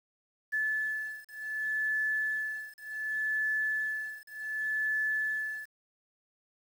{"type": "beating tone pair", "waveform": "sine", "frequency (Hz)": [1733, 1733.67], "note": ["A6", "A6"], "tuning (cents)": [-27, -26], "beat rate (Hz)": 0.67, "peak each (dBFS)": [-33, -33], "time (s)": [0.52, 5.66], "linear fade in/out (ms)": 20, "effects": ["9-bit"]}